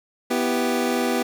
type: chord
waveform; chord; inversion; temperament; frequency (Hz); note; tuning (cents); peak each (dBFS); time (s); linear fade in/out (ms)
25% pulse; E minor; second; equal; 246.9 / 329.6 / 392; B3 / E4 / G4; 0 / 0 / 0; -19 / -24 / -22; 0.3-1.23; 10
effects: none